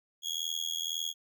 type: tone with amplitude modulation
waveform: 30% pulse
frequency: 3307 Hz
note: G#7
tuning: 8 cents flat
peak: -25 dBFS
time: 0.22-1.14 s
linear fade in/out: 50 ms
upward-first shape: sine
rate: 81.9 Hz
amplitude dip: 100%
effects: none